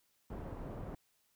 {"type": "low-pass noise", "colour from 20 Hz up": "pink", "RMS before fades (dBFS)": -44, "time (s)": [0.3, 0.95], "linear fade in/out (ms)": 5, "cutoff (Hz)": 770, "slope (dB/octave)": 12, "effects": ["white hiss -75 dBFS RMS until 1.35 s"]}